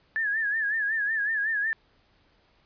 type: tone with vibrato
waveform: sine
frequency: 1722 Hz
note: A6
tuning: 38 cents flat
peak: -24 dBFS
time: 0.16-1.73 s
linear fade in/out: 0 ms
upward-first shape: sine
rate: 5.4 Hz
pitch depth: 94 cents each way
effects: pink hiss -64 dBFS RMS until 2.65 s + resampled to 11025 Hz